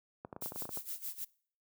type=clicks; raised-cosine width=1 ms; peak=-29 dBFS; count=11; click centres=0.249 / 0.328 / 0.364 / 0.423 / 0.46 / 0.521 / 0.56 / 0.622 / 0.654 / 0.692 / 0.773 s
type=noise with tremolo; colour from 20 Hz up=violet; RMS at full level=-39 dBFS; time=0.41-1.25 s; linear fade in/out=10 ms; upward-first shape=sine; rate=6.4 Hz; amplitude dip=85%
effects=noise-tail reverb RT60 0.5 s tail -23 dB re dry + high-pass 100 Hz 12 dB/octave